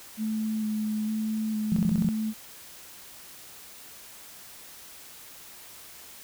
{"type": "tone with vibrato", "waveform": "sine", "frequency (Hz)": 216.3, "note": "A3", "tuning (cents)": -29, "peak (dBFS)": -26, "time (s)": [0.17, 2.34], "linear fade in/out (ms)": 50, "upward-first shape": "square", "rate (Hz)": 1.1, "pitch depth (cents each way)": 14}
{"type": "tone bursts", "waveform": "sine", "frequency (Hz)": 176.9, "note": "F3", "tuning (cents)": 23, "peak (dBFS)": -22, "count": 6, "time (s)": [1.72, 2.088], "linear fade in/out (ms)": 0, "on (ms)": 43, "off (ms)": 22}
{"effects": ["white hiss -47 dBFS RMS until 6.23 s"]}